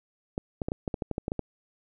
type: clicks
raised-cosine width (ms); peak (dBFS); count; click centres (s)
2; -16; 12; 0.379 / 0.618 / 0.685 / 0.719 / 0.878 / 0.942 / 1.022 / 1.113 / 1.181 / 1.281 / 1.319 / 1.393
effects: none